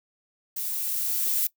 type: noise with level ramp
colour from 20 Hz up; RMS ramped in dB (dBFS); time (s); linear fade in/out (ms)
violet; -31 to -24; 0.56-1.47; 5
effects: noise-tail reverb RT60 0.1 s tail -21 dB re dry